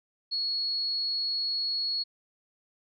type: tone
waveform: sine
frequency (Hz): 4345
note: C#8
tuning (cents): -35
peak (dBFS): -27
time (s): 0.31-2.04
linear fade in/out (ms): 20
effects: none